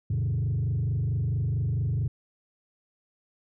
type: tone with frequency modulation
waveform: sine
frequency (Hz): 116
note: A#2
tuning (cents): -8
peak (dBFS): -22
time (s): 0.1-2.08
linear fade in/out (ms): 5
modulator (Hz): 24.5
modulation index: 1.3
effects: tanh soft clip ceiling -22 dBFS